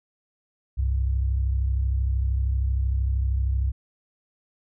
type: tone pair together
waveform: sine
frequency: 65.64 / 98.6 Hz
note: C2 / G2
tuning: +6 / +11 cents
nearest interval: perfect fifth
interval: 705 cents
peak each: -21 / -29 dBFS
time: 0.77-3.72 s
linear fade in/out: 20 ms
effects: none